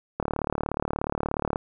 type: click train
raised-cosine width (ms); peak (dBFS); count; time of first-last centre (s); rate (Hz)
1; -12; 51; 0.2-1.559; 36.8
effects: none